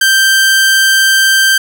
sawtooth tone, 1568 Hz, G6, in tune, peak -3 dBFS, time 0.01-1.58 s, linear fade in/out 5 ms, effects none

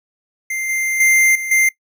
square tone with level steps, 2093 Hz, C7, in tune, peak -21 / -18 / -11 / -23 / -12 dBFS, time 0.5-1.69 s, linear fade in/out 5 ms, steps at 0.69 / 1 / 1.35 / 1.51 s, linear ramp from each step 5 ms, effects noise-tail reverb RT60 0.1 s tail -19 dB re dry

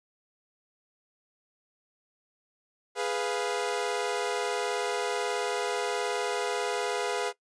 sawtooth chord, F diminished, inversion first, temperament equal, 415.3 / 493.9 / 698.5 Hz, Ab4 / Cb5 / F5, 0 / 0 / 0 cents, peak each -28 / -28 / -31 dBFS, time 2.95-7.33 s, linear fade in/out 50 ms, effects noise-tail reverb RT60 0.1 s tail -19 dB re dry + resampled to 22050 Hz

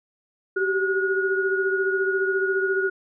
sine tone cluster, 382 / 396.4 / 1447 Hz, G4 / G4 / F#6, -45 / +19 / -39 cents, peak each -23 / -29 / -24 dBFS, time 0.56-2.9 s, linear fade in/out 10 ms, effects none

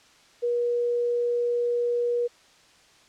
sine tone, 479.9 Hz, B4, 50 cents flat, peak -22 dBFS, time 0.42-2.28 s, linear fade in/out 20 ms, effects white hiss -56 dBFS RMS until 3.08 s + low-pass 6000 Hz 12 dB/octave

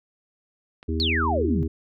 click, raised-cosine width 0.3 ms, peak -27 dBFS, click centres 0.829 s
harmonic tone, 80.6 Hz, E2, 38 cents flat, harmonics 1 / 3 / 4 / 5, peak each -25 / -30 / -31 / -32 dBFS, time 0.88-1.68 s, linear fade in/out 10 ms
sine exponential sweep, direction down, 4538 to 132.9 Hz, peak -22 dBFS, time 1-1.63 s, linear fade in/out 0 ms
effects none

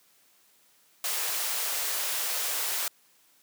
white high-pass noise, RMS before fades -30 dBFS, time 1.04-2.88 s, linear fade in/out 2 ms, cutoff 460 Hz, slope 24 dB/octave, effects white hiss -63 dBFS RMS until 3.42 s + high-pass 150 Hz 12 dB/octave

